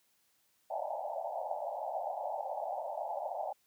pink band-pass noise, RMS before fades -38 dBFS, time 0.7-3.53 s, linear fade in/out 10 ms, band 570 to 880 Hz, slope 96 dB/octave, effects white hiss -73 dBFS RMS until 3.66 s + high-pass 60 Hz 12 dB/octave

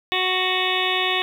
harmonic tone with a mistuned harmonic, 369.9 Hz, F#4, in tune, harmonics 1 / 2 / 3 / 5 / 6 / 7 / 8 / 9 / 10, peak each -28 / -28 / -28 / -28 / -28 / -28 / -28 / -28 / -28 dBFS, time 0.12-1.22 s, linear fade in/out 0 ms, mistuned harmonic 9, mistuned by +52 cents, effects 8-bit

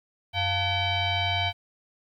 sine tone with frequency modulation, 1500 Hz, F#6, 23 cents sharp, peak -23 dBFS, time 0.33-1.53 s, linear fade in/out 50 ms, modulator 797 Hz, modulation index 2.7, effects 10-bit

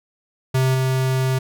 square tone with level steps, 130.81 Hz, C3, in tune, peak -16 / -18 dBFS, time 0.54-1.39 s, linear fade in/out 10 ms, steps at 0.74 s, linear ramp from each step 10 ms, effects none

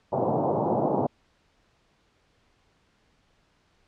white band-pass noise, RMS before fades -25 dBFS, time 0.12-1.07 s, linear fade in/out 10 ms, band 110 to 880 Hz, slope 48 dB/octave, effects pink hiss -66 dBFS RMS until 3.87 s + low-pass 5000 Hz 12 dB/octave

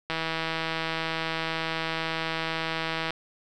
click train, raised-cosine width 0.3 ms, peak -13 dBFS, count 488, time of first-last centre 0.1-3.106 s, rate 162 Hz, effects none

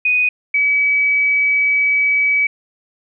sine tone pair in turn, 2489 / 2282 Hz, D#7 / C#7, 0 / +50 cents, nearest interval major second, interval 150 cents, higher first, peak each -12 dBFS, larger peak neither, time 0.05-0.29 / 0.54-2.47 s, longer second, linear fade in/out 5 ms, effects none

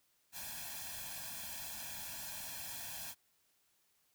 white noise with comb filter, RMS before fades -45 dBFS, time 0.32-3.15 s, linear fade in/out 50 ms, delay 1.2 ms, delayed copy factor +0.95, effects white hiss -75 dBFS RMS until 4.14 s

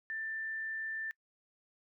sine tone, 1777 Hz, A6, 17 cents sharp, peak -36 dBFS, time 0.1-1.11 s, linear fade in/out 0 ms, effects noise-tail reverb RT60 0.1 s tail -26 dB re dry

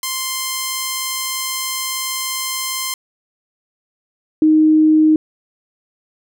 5% pulse / sine tone pair in turn, 1046.5 / 311.1 Hz, C6 / D#4, 0 / 0 cents, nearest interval octave + major sixth, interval 2100 cents, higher first, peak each -8 dBFS, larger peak neither, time 0.03-2.94 / 4.42-5.16 s, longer first, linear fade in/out 2 ms, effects none

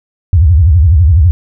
sine tone with vibrato, 81 Hz, E2, 30 cents flat, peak -3 dBFS, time 0.33-1.31 s, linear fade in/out 0 ms, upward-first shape sine, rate 12 Hz, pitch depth 280 cents each way, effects none

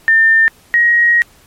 sine tone pair in turn, 1800 / 1889 Hz, A6 / A#6, +39 / +22 cents, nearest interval minor second, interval 83 cents, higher second, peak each -6 / -7 dBFS, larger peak first, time 0.08-0.48 / 0.74-1.22 s, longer second, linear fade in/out 0 ms, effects pink hiss -47 dBFS RMS until 1.46 s + MP3 64 kbps

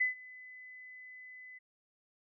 sine tone with ADSR envelope, 2011 Hz, B6, 31 cents sharp, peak -25 dBFS, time 0-1.59 s, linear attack 12 ms, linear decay 130 ms, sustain -23 dB, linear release 16 ms, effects none

